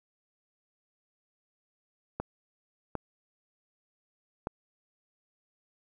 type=clicks; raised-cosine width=1 ms; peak=-18 dBFS; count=3; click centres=2.2 / 2.953 / 4.471 s; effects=10-bit